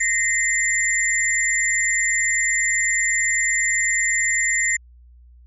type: tone cluster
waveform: sine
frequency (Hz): 1858 / 2059 / 7190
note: A#6 / C7 / A8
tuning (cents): -6 / -28 / +36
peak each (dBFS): -22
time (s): 0-4.77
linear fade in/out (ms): 10
effects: added 60 Hz sine -45 dBFS peak until 5.46 s